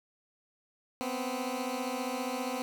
15% pulse beating tone pair, 246.9 / 261.9 Hz, B3 / C4, 0 / +2 cents, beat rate 15 Hz, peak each -29 dBFS, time 1.01-2.62 s, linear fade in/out 0 ms, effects none

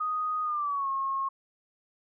sine tone with pitch glide, 1244.5 to 1083.4 Hz, D#6 to C#6, 0 to -40 cents, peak -27 dBFS, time 0-1.29 s, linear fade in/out 10 ms, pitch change -240 cents, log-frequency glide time 0.43-0.89 s, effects none

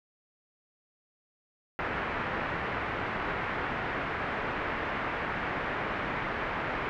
white low-pass noise, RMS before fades -33 dBFS, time 1.79-6.89 s, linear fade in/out 0 ms, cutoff 2000 Hz, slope 24 dB/octave, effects none

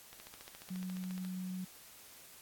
click train, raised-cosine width 0.2 ms, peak -33 dBFS, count 17, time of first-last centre 0.13-1.249 s, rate 14.3 Hz
sine tone, 184.5 Hz, F#3, 5 cents flat, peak -38 dBFS, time 0.7-1.65 s, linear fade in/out 10 ms
effects white hiss -56 dBFS RMS until 2.41 s + AAC 64 kbps

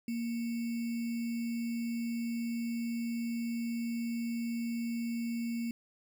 sine tone with sample-and-hold, 233.1 Hz, A#3, in tune, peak -32 dBFS, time 0.08-5.71 s, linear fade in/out 2 ms, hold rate 2450 Hz, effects none

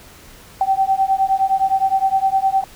sine beating tone pair, 768 / 777.7 Hz, G5 / G5, -36 / -14 cents, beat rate 9.7 Hz, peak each -17 dBFS, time 0.61-2.64 s, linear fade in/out 2 ms, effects pink hiss -43 dBFS RMS until 2.75 s

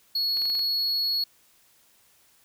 triangle tone, 4352 Hz, C#8, 33 cents flat, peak -22 dBFS, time 0.15-1.24 s, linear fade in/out 5 ms
clicks, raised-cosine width 0.2 ms, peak -25 dBFS, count 6, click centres 0.371 / 0.419 / 0.455 / 0.5 / 0.552 / 0.593 s
effects white hiss -61 dBFS RMS until 2.44 s

